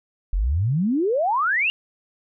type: exponential sweep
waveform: sine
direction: up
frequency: 40.59 to 2879 Hz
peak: -18 dBFS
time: 0.33-1.7 s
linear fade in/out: 0 ms
effects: none